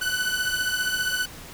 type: beating tone pair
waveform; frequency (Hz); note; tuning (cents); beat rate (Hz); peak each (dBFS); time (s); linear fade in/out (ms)
sawtooth; 1487 / 1502; F#6 / F#6; +8 / +26; 15; -23; 0.01-1.26; 10
effects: pink hiss -42 dBFS RMS until 1.53 s